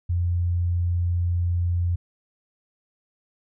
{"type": "tone", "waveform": "sine", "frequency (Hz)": 87.31, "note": "F2", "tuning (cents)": 0, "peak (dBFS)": -20, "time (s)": [0.09, 1.96], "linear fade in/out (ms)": 10, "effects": []}